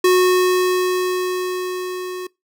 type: tone with level ramp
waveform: square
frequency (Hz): 365.7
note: F#4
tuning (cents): -20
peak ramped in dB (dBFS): -11 to -27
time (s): 0.04-2.27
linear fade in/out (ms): 5
effects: noise-tail reverb RT60 0.2 s tail -23 dB re dry